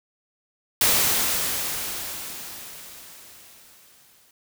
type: noise with exponential decay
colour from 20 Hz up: white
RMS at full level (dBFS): -18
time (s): 0.81-4.31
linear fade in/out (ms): 2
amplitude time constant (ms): 760
effects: none